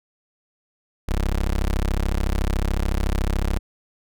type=tone; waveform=25% pulse; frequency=33.81 Hz; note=C#1; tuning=42 cents flat; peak=-16 dBFS; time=1.08-3.59 s; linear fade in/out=10 ms; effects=none